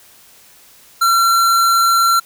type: tone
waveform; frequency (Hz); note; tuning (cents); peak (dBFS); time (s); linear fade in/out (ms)
square; 1362; F6; -44; -11; 1.01-2.2; 10
effects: white hiss -46 dBFS RMS until 2.25 s